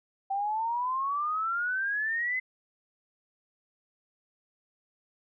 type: exponential sweep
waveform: sine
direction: up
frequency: 773 to 2059 Hz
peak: -27 dBFS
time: 0.3-2.4 s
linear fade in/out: 10 ms
effects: none